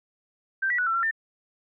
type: tone with pitch steps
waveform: sine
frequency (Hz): 1565 / 1946 / 1473 / 1342 / 1367 / 1795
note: G6 / B6 / F#6 / E6 / F6 / A6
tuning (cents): -3 / -26 / -8 / +31 / -37 / +34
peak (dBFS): -22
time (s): 0.62-1.112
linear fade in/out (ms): 10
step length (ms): 82
effects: none